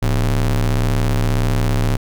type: ring-modulated tone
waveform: square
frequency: 69.3 Hz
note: C#2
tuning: in tune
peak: -12 dBFS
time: 0.02-1.97 s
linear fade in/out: 10 ms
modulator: 38.4 Hz
effects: none